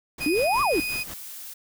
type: noise with tremolo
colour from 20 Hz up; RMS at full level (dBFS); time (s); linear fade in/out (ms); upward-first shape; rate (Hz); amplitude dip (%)
pink; -37; 0.18-1.14; 5; sine; 5.5; 80
type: tone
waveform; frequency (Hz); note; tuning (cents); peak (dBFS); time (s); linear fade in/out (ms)
35% pulse; 2489; D#7; 0; -25; 0.2-1.04; 20
type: exponential two-way sweep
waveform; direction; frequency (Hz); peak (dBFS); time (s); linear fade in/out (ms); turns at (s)
sine; up then down; 278.7 to 1217 to 278.7; -20; 0.26-0.8; 2; 0.62
type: noise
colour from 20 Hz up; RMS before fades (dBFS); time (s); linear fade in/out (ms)
blue; -39; 0.79-1.54; 10
effects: none